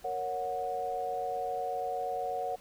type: chord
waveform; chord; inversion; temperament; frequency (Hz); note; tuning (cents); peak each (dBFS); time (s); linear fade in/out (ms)
sine; F# major; first; equal with one note detuned; 466.2 / 554.4 / 734; A#4 / C#5 / F#5; 0 / 0 / -14; -38 / -38 / -33; 0.04-2.56; 10
effects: pink hiss -57 dBFS RMS until 2.6 s